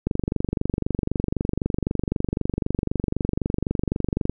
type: click train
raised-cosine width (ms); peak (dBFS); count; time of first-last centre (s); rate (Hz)
3; -9; 102; 0.07-4.296; 23.9
effects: none